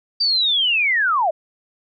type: linear sweep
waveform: sine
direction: down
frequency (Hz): 4708 to 587.3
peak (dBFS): -15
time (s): 0.2-1.31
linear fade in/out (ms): 10
effects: none